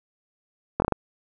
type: slowing click train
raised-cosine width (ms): 1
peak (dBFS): -7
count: 5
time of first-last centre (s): 0.8-0.923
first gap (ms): 21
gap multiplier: 1.26
effects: none